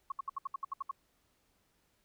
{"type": "tone bursts", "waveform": "sine", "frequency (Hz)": 1098, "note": "C#6", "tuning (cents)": -17, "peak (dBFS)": -33, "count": 10, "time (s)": [0.1, 0.912], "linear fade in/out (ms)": 5, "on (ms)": 20, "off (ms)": 68, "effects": ["pink hiss -74 dBFS RMS until 2.04 s"]}